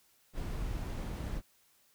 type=noise; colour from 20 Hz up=brown; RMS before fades=-37 dBFS; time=0.33-1.42 s; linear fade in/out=50 ms; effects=white hiss -68 dBFS RMS until 1.94 s